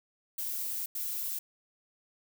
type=noise bursts at uneven times; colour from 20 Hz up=violet; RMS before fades=-35 dBFS; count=2; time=0.38-0.86 / 0.95-1.39 s; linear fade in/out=5 ms; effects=none